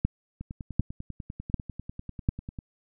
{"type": "two click trains", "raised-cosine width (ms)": 5, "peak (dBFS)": [-24, -10], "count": [23, 4], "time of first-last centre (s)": [[0.41, 2.588], [0.05, 2.289]], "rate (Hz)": [10.1, 1.34], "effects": []}